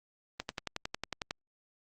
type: click train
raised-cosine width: 0.2 ms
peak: -17 dBFS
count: 11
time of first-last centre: 0.4-1.309 s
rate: 11 Hz
effects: Opus 32 kbps